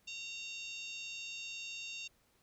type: harmonic tone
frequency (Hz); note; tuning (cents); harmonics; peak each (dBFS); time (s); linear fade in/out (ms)
918; A#5; -27; 3 / 4 / 5 / 6 / 7 / 8; -44 / -48 / -53 / -55 / -53 / -57; 0.07-2.08; 10
effects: pink hiss -72 dBFS RMS until 2.42 s